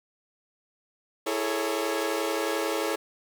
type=chord; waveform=sawtooth; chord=A major seventh; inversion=second; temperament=equal with one note detuned; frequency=329.6 / 415.3 / 446.7 / 554.4 Hz; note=E4 / G#4 / A4 / C#5; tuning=0 / 0 / +26 / 0 cents; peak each=-28 dBFS; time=1.26-2.96 s; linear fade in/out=10 ms; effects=9-bit